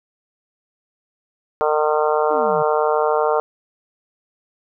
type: harmonic tone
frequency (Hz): 152.3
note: D#3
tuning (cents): -37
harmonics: 3 / 4 / 5 / 6 / 7 / 8 / 9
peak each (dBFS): -19 / -21 / -23 / -25 / -26 / -27 / -28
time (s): 1.61-3.4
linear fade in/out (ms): 0
type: exponential sweep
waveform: triangle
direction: down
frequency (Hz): 324 to 144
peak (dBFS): -27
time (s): 2.3-2.63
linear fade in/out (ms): 10
effects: none